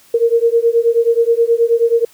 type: beating tone pair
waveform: sine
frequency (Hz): 460 / 469.4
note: A#4 / A#4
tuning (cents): -23 / +12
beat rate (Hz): 9.4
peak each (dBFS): -13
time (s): 0.14-2.05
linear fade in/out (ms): 5
effects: white hiss -48 dBFS RMS until 2.13 s